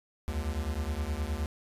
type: beating tone pair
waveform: square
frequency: 69.3 / 78.9 Hz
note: C#2 / D#2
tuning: 0 / +25 cents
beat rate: 9.6 Hz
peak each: -34 / -34 dBFS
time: 0.28-1.46 s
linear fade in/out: 0 ms
effects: resampled to 32000 Hz